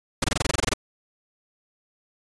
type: noise bursts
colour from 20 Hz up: pink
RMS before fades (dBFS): -21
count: 12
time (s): 0.22-0.737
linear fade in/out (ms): 5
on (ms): 22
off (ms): 23
effects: resampled to 22050 Hz